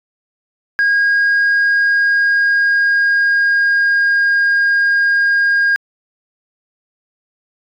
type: tone with pitch glide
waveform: sine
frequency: 1632 to 1621.7 Hz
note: G#6 to G#6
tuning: -31 to -42 cents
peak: -8 dBFS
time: 0.79-5.76 s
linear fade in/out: 0 ms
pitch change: -11 cents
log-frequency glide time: 1.54-4.38 s
effects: tanh soft clip ceiling -9 dBFS